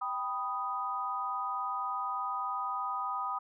sine chord, G augmented, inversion none, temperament equal, 784 / 987.8 / 1244.5 Hz, G5 / B5 / D#6, 0 / 0 / 0 cents, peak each -39 / -37 / -34 dBFS, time 0.01-3.39 s, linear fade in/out 10 ms, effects none

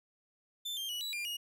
40% pulse tone with pitch steps, 3540 / 3178 / 2936 / 3928 / 2399 / 2872 Hz, A7 / G7 / F#7 / B7 / D7 / F7, +10 / +23 / -14 / -10 / +36 / +48 cents, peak -35 dBFS, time 0.65-1.37 s, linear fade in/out 10 ms, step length 120 ms, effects none

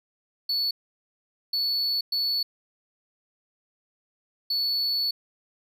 triangle tone bursts at uneven times, 4435 Hz, C#8, in tune, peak -22 dBFS, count 4, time 0.49-0.71 / 1.53-2.01 / 2.12-2.43 / 4.5-5.11 s, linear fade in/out 5 ms, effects none

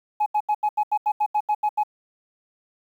sine tone bursts, 843 Hz, G#5, 26 cents sharp, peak -16 dBFS, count 12, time 0.2-1.835 s, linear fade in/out 10 ms, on 62 ms, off 81 ms, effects tanh soft clip ceiling -16 dBFS + 9-bit

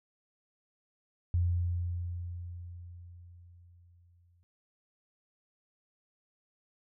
sine tone with exponential decay, 87.31 Hz, F2, in tune, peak -24 dBFS, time 1.34-4.43 s, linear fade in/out 0 ms, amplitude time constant 670 ms, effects none

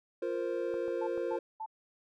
triangle chord, F suspended fourth, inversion none, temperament just, 349.2 / 465.6 / 523.8 Hz, F4 / Bb4 / C5, 0 / -2 / +2 cents, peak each -34 dBFS, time 0.22-1.39 s, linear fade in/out 5 ms
clicks, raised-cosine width 1 ms, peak -33 / -35 / -34 / -42 dBFS, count 4, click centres 0.741 / 0.881 / 1.177 / 1.321 s
sine tone bursts, 880 Hz, A5, in tune, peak -36 dBFS, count 3, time 1.01-1.662 s, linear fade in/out 10 ms, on 64 ms, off 230 ms
effects none

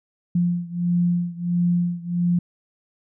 sine beating tone pair, 174.1 / 175.6 Hz, F3 / F3, -5 / +10 cents, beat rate 1.5 Hz, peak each -21 / -23 dBFS, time 0.35-2.39 s, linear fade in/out 5 ms, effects none

